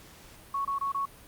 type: tone bursts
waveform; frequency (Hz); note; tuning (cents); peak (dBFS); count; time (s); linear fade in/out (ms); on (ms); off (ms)
sine; 1108.7; C#6; 0; -27; 4; 0.54-1.055; 5; 110; 25
effects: pink hiss -52 dBFS RMS until 1.27 s + Opus 48 kbps